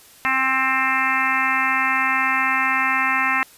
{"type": "harmonic tone with a mistuned harmonic", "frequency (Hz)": 264.1, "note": "C4", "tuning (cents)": 16, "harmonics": [1, 3, 4, 5, 6, 7, 8, 9, 10], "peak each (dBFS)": [-32, -28, -24, -25, -30, -23, -24, -30, -26], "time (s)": [0.25, 3.43], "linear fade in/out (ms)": 0, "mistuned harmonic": 7, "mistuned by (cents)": -20, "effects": ["white hiss -48 dBFS RMS until 3.57 s", "resampled to 32000 Hz"]}